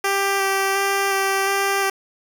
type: tone with vibrato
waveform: 10% pulse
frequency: 392 Hz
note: G4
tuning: in tune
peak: -10 dBFS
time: 0.04-1.9 s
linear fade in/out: 5 ms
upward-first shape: square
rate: 1.4 Hz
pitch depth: 11 cents each way
effects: 7-bit